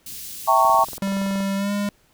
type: band-stop noise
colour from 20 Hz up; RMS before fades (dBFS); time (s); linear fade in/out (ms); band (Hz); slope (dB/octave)
white; -35; 0.06-0.98; 5; 220 to 3500; 12
type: chord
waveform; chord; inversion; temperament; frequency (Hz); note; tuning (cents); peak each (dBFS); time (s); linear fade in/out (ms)
sine; E diminished seventh; none; equal with one note detuned; 659.3 / 784 / 909.5 / 1108.7; E5 / G5 / Bb5 / Db6; 0 / 0 / -43 / 0; -21 / -20 / -18 / -17; 0.47-0.85; 20
type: click train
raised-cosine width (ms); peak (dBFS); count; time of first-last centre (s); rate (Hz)
1; -23; 17; 0.65-1.405; 21.2
type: tone with pitch glide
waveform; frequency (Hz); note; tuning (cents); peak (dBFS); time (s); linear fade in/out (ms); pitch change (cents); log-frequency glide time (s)
square; 196 to 203.4; G3 to G#3; 0 to -36; -22; 1.02-1.89; 2; +64; 1.56-1.72
effects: pink hiss -60 dBFS RMS until 2.13 s